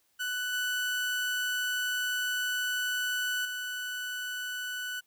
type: tone with level steps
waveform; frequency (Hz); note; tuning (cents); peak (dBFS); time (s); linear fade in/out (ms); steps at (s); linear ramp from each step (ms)
30% pulse; 1489; F#6; +11; -28 / -26 / -31; 0.19-5.01; 20; 0.53 / 3.45; 2
effects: white hiss -71 dBFS RMS until 5.06 s